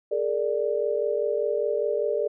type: tone cluster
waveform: sine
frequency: 417.8 / 462.8 / 589 Hz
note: G#4 / A#4 / D5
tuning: +10 / -13 / +5 cents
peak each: -27 dBFS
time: 0.11-2.28 s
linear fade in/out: 10 ms
effects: none